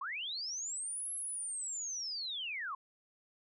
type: linear two-way sweep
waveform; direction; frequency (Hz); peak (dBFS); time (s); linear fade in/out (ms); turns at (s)
sine; up then down; 1002 to 11175 to 1002; -37; 0.01-2.75; 5; 1.12
effects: none